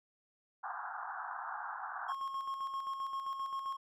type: band-pass noise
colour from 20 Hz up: pink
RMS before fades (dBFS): -42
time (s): 0.63-2.13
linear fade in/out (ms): 10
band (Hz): 730 to 1600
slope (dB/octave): 96
type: tone with tremolo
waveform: triangle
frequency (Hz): 1083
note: C#6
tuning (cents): -41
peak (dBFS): -33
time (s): 2.08-3.77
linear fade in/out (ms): 10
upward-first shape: square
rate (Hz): 7.6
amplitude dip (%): 45
effects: none